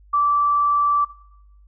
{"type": "tone", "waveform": "sine", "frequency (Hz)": 1163, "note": "D6", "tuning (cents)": -17, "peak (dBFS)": -15, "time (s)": [0.13, 1.05], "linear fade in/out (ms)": 10, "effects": ["noise-tail reverb RT60 0.8 s tail -19 dB re dry", "added 50 Hz sine -47 dBFS peak until 1.67 s"]}